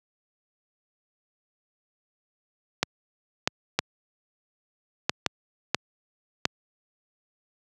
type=clicks; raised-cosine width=0.2 ms; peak=-3 dBFS; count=7; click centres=2.83 / 3.475 / 3.79 / 5.095 / 5.263 / 5.746 / 6.454 s; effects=high-pass 100 Hz 12 dB/octave